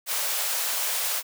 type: high-pass noise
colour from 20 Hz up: white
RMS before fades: -27 dBFS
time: 0.06-1.23 s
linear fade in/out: 50 ms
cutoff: 470 Hz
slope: 48 dB/octave
effects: none